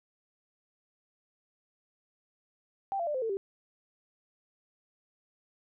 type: tone with pitch steps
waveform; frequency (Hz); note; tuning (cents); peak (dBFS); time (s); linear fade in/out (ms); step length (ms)
sine; 784 / 682.5 / 594.2 / 517.2 / 450.3 / 392; G5 / F5 / D5 / C5 / A4 / G4; 0 / -40 / +20 / -20 / +40 / 0; -29; 2.92-3.37; 0; 75
effects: none